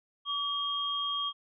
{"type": "tone pair together", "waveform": "sine", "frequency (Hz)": [1144, 3236], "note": ["D6", "G#7"], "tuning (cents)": [-46, -46], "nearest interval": "octave + tritone", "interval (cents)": 1800, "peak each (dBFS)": [-34, -31], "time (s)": [0.25, 1.33], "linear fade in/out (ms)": 50, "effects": []}